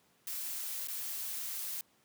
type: noise with dropouts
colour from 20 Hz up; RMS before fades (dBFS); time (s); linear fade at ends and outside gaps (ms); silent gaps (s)
blue; -39; 0.27-1.81; 1; 0.873-0.883
effects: pink hiss -69 dBFS RMS until 2.04 s + high-pass 150 Hz 12 dB/octave